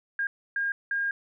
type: tone bursts at uneven times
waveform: sine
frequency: 1617 Hz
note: G#6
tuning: 47 cents flat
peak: -25 dBFS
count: 3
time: 0.19-0.27 / 0.56-0.72 / 0.91-1.11 s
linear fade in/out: 2 ms
effects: none